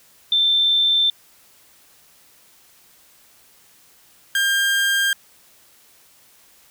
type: tone pair in turn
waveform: sine / 30% pulse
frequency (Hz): 3558 / 1600.5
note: A7 / G6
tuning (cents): +19 / +36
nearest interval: octave + major second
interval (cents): 1383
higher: first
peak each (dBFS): -14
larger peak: neither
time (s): 0.32-1.1 / 4.35-5.13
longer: neither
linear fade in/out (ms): 2
effects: white hiss -53 dBFS RMS until 6.7 s